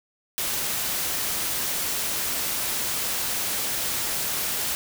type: noise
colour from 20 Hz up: white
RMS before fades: -27 dBFS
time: 0.38-4.75 s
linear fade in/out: 0 ms
effects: none